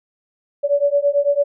sine beating tone pair, 567 / 576 Hz, C#5 / D5, +39 / -34 cents, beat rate 9 Hz, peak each -17 dBFS, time 0.63-1.44 s, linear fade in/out 20 ms, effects none

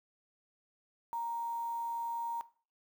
sine tone with quantisation, 931 Hz, A#5, 2 cents flat, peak -34 dBFS, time 1.13-2.41 s, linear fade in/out 0 ms, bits 9, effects noise-tail reverb RT60 0.4 s tail -17 dB re dry

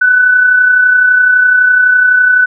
sine tone with amplitude modulation, 1496 Hz, F#6, 19 cents sharp, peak -3 dBFS, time 0.01-2.46 s, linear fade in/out 10 ms, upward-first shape sine, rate 31.9 Hz, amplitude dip 40%, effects none

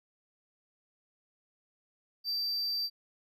triangle tone, 4671 Hz, D8, 10 cents flat, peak -29 dBFS, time 2.24-2.9 s, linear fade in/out 50 ms, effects none

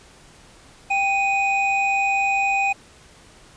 triangle tone pair together, 788.1 / 2489 Hz, G5 / D#7, +9 / 0 cents, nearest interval octave + minor sixth, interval 1991 cents, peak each -19 / -19 dBFS, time 0.9-2.73 s, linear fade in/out 10 ms, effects pink hiss -49 dBFS RMS until 3.56 s + resampled to 22050 Hz

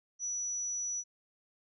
sine tone, 5900 Hz, F#8, 6 cents flat, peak -33 dBFS, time 0.19-1.04 s, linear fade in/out 50 ms, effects none

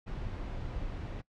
brown noise, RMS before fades -38 dBFS, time 0.06-1.22 s, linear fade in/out 20 ms, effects noise-tail reverb RT60 0.1 s tail -19 dB re dry + low-pass 4000 Hz 12 dB/octave

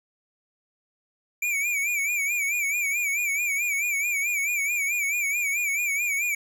square tone with vibrato, 2326 Hz, D7, 17 cents flat, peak -24 dBFS, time 1.42-6.35 s, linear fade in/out 5 ms, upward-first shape sine, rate 4.6 Hz, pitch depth 92 cents each way, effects none

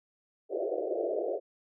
pink band-pass noise, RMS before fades -32 dBFS, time 0.49-1.4 s, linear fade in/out 50 ms, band 340 to 680 Hz, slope 96 dB/octave, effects none

